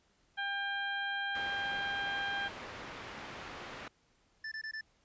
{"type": "harmonic tone", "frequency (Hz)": 798, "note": "G5", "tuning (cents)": 31, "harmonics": [1, 2, 3, 4, 5], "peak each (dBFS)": [-40, -35, -48, -42, -55], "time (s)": [0.37, 2.49], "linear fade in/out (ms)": 20}
{"type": "low-pass noise", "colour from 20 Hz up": "white", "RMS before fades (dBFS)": -46, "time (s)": [1.35, 3.88], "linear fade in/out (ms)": 2, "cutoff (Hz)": 2000, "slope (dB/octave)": 12}
{"type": "tone bursts", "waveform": "square", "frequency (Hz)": 1760, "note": "A6", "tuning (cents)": 0, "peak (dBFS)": -39, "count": 4, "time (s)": [4.44, 4.811], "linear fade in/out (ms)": 5, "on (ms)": 77, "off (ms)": 21}
{"effects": ["pink hiss -71 dBFS RMS until 5.04 s", "resampled to 16000 Hz"]}